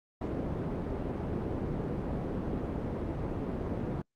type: low-pass noise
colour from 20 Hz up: white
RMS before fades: -34 dBFS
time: 0.21-4.02 s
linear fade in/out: 5 ms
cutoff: 350 Hz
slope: 12 dB/octave
effects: noise-tail reverb RT60 0.1 s tail -26 dB re dry + Opus 48 kbps